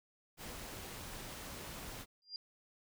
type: noise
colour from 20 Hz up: pink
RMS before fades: -47 dBFS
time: 0.37-2.06 s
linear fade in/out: 50 ms
type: tone with exponential growth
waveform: sine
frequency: 4800 Hz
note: D8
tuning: 37 cents sharp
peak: -37 dBFS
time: 2.22-2.36 s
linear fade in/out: 1 ms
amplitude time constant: 29 ms
effects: none